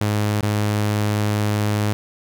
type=tone with dropouts; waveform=sawtooth; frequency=104.8 Hz; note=G#2; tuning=16 cents sharp; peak=-14 dBFS; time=0.01-1.93 s; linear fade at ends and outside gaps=0 ms; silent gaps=0.409-0.428 s; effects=none